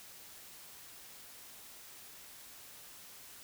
silence, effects white hiss -53 dBFS RMS until 3.43 s

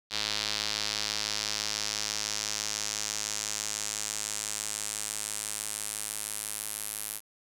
square tone with band-pass filter sweep, 53 Hz, G#1, 36 cents sharp, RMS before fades -34 dBFS, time 0.1-7.21 s, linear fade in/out 50 ms, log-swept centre 4300 to 11000 Hz, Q 2.3, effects none

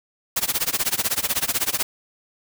white noise with tremolo, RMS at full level -20 dBFS, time 0.36-1.83 s, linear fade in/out 5 ms, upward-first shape sine, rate 16 Hz, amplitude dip 95%, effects none

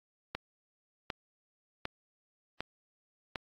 click train, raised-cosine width 0.3 ms, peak -18 dBFS, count 5, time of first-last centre 0.35-3.358 s, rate 1.33 Hz, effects AAC 32 kbps

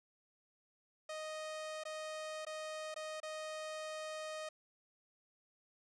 sawtooth tone with dropouts, 622.3 Hz, D#5, in tune, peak -38 dBFS, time 1.09-4.49 s, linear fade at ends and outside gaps 5 ms, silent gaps 1.837-1.852 / 2.451-2.466 / 2.943-2.961 / 3.202-3.23 s, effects resampled to 22050 Hz + 13-bit

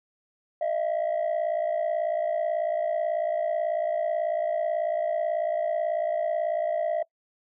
sine tone pair together, 619 / 677.2 Hz, D#5 / E5, -9 / +46 cents, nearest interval major second, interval 155 cents, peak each -25 dBFS, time 0.61-7.03 s, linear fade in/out 5 ms, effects noise-tail reverb RT60 0.1 s tail -23 dB re dry + tanh soft clip ceiling -21 dBFS

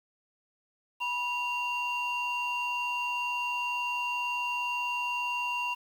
sine tone pair together, 975.7 / 2771 Hz, B5 / F7, -21 / -14 cents, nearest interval octave + tritone, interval 1807 cents, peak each -30 / -30 dBFS, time 1-5.75 s, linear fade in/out 20 ms, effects tanh soft clip ceiling -25 dBFS + 9-bit

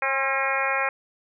harmonic tone with a mistuned harmonic, 270.5 Hz, C#4, 42 cents flat, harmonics 2 / 3 / 4 / 5 / 6 / 7 / 8 / 9, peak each -30 / -30 / -30 / -30 / -30 / -30 / -30 / -30 dBFS, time 0.02-0.89 s, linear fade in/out 2 ms, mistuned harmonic 4, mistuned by -23 cents, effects none

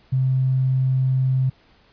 triangle tone with tanh clipping, 130.81 Hz, C3, in tune, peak -16 dBFS, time 0.12-1.5 s, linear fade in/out 10 ms, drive 3 dB, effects pink hiss -56 dBFS RMS until 1.92 s + resampled to 11025 Hz

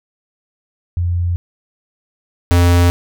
sine / square tone pair in turn, 87.31 / 87.31 Hz, F2 / F2, 0 / 0 cents, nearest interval unison, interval 0 cents, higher neither, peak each -14 / -9 dBFS, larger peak second, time 0.97-1.36 / 2.51-2.9 s, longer neither, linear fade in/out 0 ms, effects none

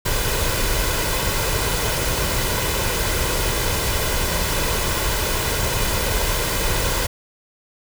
pink noise with comb filter, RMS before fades -21 dBFS, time 0.05-7.07 s, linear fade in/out 10 ms, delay 2 ms, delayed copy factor +0.5, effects none

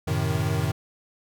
square chord, F# diminished seventh, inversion none, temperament equal, 92.5 / 110 / 130.81 / 155.56 Hz, F#2 / A2 / C3 / Eb3, 0 / 0 / 0 / 0 cents, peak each -29 / -29 / -31 / -28 dBFS, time 0.07-0.72 s, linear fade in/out 10 ms, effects none

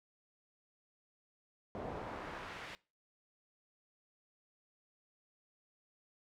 brown noise with band-pass filter sweep, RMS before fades -45 dBFS, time 1.75-2.75 s, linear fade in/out 0 ms, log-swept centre 570 to 2600 Hz, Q 0.99, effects noise-tail reverb RT60 0.3 s tail -21 dB re dry

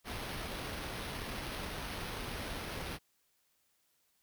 pink noise with sample-and-hold, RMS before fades -41 dBFS, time 0.04-2.99 s, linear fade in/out 50 ms, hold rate 7350 Hz, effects white hiss -75 dBFS RMS until 4.22 s

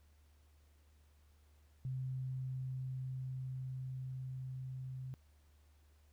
sine tone with level ramp, 130 Hz, C3, 11 cents flat, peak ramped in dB -37 to -42 dBFS, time 1.85-5.14 s, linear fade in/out 0 ms, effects added 74 Hz sine -64 dBFS peak until 6.12 s + pink hiss -75 dBFS RMS until 6.12 s

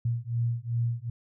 sine beating tone pair, 116.54 / 119.14 Hz, A#2 / A#2, 0 / +38 cents, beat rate 2.6 Hz, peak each -29 dBFS, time 0.05-1.1 s, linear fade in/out 5 ms, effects none

